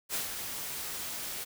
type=noise with ADSR envelope; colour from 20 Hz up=white; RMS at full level=-32 dBFS; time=0.09-1.45 s; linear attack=55 ms; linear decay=130 ms; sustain=-6 dB; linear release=21 ms; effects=none